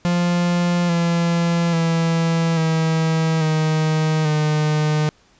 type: tone with pitch steps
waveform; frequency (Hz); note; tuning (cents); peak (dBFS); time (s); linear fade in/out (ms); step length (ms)
45% pulse; 174.61 / 169.93 / 165.38 / 160.95 / 156.64 / 152.45; F3 / F3 / E3 / E3 / D#3 / D#3; 0 / -47 / +6 / -41 / +12 / -35; -16; 0.05-5.09; 0; 840
effects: pink hiss -55 dBFS RMS until 5.39 s + resampled to 16000 Hz